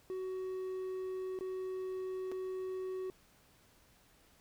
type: tone with dropouts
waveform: triangle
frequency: 374 Hz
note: F#4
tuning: 19 cents sharp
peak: -35 dBFS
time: 0.1-3.1 s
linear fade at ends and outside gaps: 0 ms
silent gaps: 1.389-1.409 / 2.316-2.321 s
effects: pink hiss -66 dBFS RMS until 4.4 s